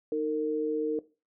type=tone pair together; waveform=sine; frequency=309.9 / 457.4 Hz; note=D#4 / A#4; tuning=-7 / -33 cents; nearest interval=perfect fifth; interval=674 cents; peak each=-32 / -27 dBFS; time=0.12-0.99 s; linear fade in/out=2 ms; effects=noise-tail reverb RT60 0.3 s tail -18 dB re dry